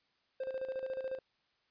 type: tone with tremolo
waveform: triangle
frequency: 525 Hz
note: C5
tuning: 6 cents sharp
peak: -32 dBFS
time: 0.4-1.19 s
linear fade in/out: 5 ms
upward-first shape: square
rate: 14 Hz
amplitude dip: 60%
effects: white hiss -75 dBFS RMS until 1.7 s + resampled to 11025 Hz